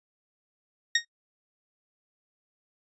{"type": "tone with exponential decay", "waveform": "20% pulse", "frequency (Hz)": 1864.7, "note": "A#6", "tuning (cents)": 0, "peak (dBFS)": -12, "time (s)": [0.95, 1.05], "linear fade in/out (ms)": 5, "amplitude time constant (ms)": 20, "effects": ["noise-tail reverb RT60 0.1 s tail -24 dB re dry", "resampled to 22050 Hz"]}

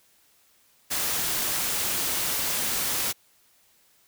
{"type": "noise", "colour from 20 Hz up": "white", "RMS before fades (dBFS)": -27, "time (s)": [0.9, 3.13], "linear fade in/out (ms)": 20, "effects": ["white hiss -62 dBFS RMS until 4.07 s"]}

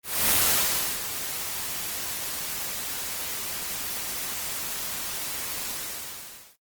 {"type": "noise with ADSR envelope", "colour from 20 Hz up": "white", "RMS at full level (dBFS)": -20, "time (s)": [0.03, 6.57], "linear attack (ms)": 270, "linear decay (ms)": 700, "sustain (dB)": -12, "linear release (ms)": 890, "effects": ["noise-tail reverb RT60 0.1 s tail -18 dB re dry", "Opus 24 kbps"]}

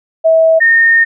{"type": "tone pair in turn", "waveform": "sine", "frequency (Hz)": [648, 1832.8], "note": ["E5", "A#6"], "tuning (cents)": [-30, -30], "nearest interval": "octave + tritone", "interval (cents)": 1800, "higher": "second", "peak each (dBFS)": -5, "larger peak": "neither", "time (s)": [[0.24, 0.6], [0.6, 1.05]], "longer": "second", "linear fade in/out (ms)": 20, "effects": []}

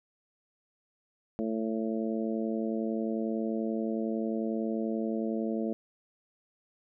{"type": "harmonic tone", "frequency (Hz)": 111.2, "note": "A2", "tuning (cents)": 19, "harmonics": [2, 3, 4, 5, 6], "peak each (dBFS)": [-31, -35, -37, -39, -41], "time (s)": [1.39, 5.73], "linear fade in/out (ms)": 0, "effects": []}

